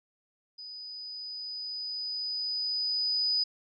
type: tone with level ramp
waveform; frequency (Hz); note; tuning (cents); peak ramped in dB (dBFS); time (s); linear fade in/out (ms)
sine; 4978; D#8; 0; -41 to -24; 0.58-3.44; 10
effects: none